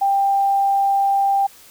sine tone, 791 Hz, G5, 15 cents sharp, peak -14 dBFS, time 0.01-1.47 s, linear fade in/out 10 ms, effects white hiss -46 dBFS RMS until 1.7 s

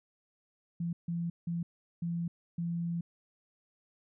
sine tone bursts at uneven times, 170 Hz, F3, 46 cents flat, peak -31 dBFS, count 5, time 0.8-0.93 / 1.08-1.3 / 1.47-1.63 / 2.02-2.28 / 2.58-3.01 s, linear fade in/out 5 ms, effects none

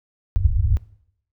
white low-pass noise, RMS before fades -18 dBFS, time 0.36-0.77 s, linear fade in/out 0 ms, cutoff 100 Hz, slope 48 dB/octave, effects noise-tail reverb RT60 0.7 s tail -20 dB re dry

